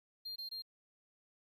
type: tone bursts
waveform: triangle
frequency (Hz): 4200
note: C8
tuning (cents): +6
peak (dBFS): -40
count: 3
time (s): 0.25-0.622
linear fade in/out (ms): 10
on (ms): 110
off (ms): 21
effects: 12-bit